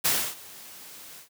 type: noise with ADSR envelope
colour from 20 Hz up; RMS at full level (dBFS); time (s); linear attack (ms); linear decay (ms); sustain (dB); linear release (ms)
white; -22; 0.04-1.29; 16; 290; -23; 110
effects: high-pass 100 Hz 12 dB/octave